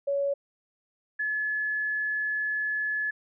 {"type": "tone pair in turn", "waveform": "sine", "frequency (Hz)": [561, 1712.5], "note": ["C#5", "A6"], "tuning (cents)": [21, -47], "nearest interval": "octave + perfect fifth", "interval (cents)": 1932, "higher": "second", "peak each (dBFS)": [-24, -26], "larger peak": "first", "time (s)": [[0.07, 0.34], [1.19, 3.11]], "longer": "second", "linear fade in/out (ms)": 10, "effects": []}